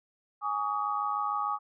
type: chord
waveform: sine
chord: Ab suspended fourth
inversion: none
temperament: equal with one note detuned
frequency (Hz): 830.6 / 1137.9 / 1244.5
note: Ab5 / Db6 / Eb6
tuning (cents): 0 / +45 / 0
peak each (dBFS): -33 / -32 / -32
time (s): 0.41-1.59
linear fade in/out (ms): 50
effects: none